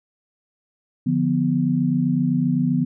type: chord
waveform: sine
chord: B diminished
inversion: first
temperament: equal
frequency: 146.83 / 174.61 / 246.9 Hz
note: D3 / F3 / B3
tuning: 0 / 0 / 0 cents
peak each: -23 / -22 / -20 dBFS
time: 1.06-2.85 s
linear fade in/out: 10 ms
effects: none